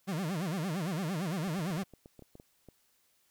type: tone with vibrato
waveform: 40% pulse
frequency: 173.5 Hz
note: F3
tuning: 11 cents flat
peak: -31 dBFS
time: 0.07-1.84 s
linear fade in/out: 20 ms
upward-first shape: sine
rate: 8.8 Hz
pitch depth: 250 cents each way
type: clicks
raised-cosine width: 2 ms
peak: -37 dBFS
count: 12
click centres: 1.476 / 1.591 / 1.705 / 1.776 / 1.831 / 1.937 / 2.059 / 2.193 / 2.223 / 2.354 / 2.399 / 2.687 s
effects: white hiss -71 dBFS RMS until 3.3 s